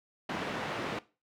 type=band-pass noise; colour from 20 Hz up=pink; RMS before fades=-36 dBFS; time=0.29-0.99 s; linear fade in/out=5 ms; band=190 to 2600 Hz; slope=12 dB/octave; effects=noise-tail reverb RT60 0.3 s tail -18 dB re dry